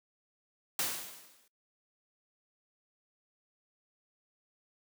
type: noise with exponential decay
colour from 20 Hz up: white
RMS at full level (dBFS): -30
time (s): 0.79-1.48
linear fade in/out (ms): 2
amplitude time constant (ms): 150
effects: noise-tail reverb RT60 0.2 s tail -26 dB re dry + high-pass 150 Hz 12 dB/octave